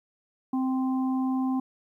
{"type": "harmonic tone", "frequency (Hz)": 260.7, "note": "C4", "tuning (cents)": -6, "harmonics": [1, 3, 4], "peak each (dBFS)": [-24, -36, -39], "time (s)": [0.53, 1.6], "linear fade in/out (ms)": 5, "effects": ["11-bit"]}